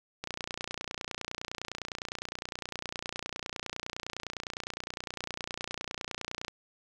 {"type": "click train", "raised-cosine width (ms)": 0.2, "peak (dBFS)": -18, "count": 187, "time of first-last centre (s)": [0.24, 6.482], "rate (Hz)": 29.8, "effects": []}